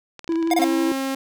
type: clicks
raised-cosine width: 0.2 ms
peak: -20 dBFS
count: 9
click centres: 0.193 / 0.244 / 0.278 / 0.322 / 0.357 / 0.427 / 0.474 / 0.504 / 0.577 s
type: tone with vibrato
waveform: triangle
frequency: 329.6 Hz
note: E4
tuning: in tune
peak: -17 dBFS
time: 0.29-0.92 s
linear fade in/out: 2 ms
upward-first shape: triangle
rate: 12 Hz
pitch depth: 27 cents each way
type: tone bursts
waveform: square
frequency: 714 Hz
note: F5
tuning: 38 cents sharp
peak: -17 dBFS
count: 3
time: 0.51-0.643 s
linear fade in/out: 2 ms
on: 27 ms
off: 26 ms
type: tone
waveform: sawtooth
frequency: 268.7 Hz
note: C4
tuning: 46 cents sharp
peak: -19 dBFS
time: 0.59-1.15 s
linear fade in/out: 5 ms
effects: none